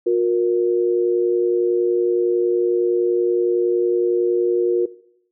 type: tone pair together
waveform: sine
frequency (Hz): 359 / 469.8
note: F4 / A#4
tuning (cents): +48 / +13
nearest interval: perfect fourth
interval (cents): 465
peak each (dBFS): -16 / -19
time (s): 0.06-4.86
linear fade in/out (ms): 10
effects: noise-tail reverb RT60 0.7 s tail -19 dB re dry